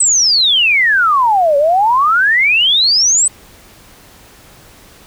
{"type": "exponential two-way sweep", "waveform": "sine", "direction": "down then up", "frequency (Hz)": [8260, 554.4, 8260], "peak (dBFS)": -8, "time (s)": [0, 3.28], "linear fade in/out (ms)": 5, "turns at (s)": 1.57, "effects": ["pink hiss -42 dBFS RMS until 5.06 s"]}